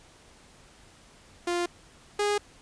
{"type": "tone pair in turn", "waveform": "sawtooth", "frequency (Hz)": [349.2, 412.1], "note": ["F4", "G#4"], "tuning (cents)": [0, -13], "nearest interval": "minor third", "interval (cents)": 287, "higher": "second", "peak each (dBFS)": [-22, -20], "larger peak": "second", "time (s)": [[1.47, 1.66], [2.19, 2.38]], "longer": "neither", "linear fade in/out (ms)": 5, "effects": ["pink hiss -55 dBFS RMS until 2.61 s", "resampled to 22050 Hz"]}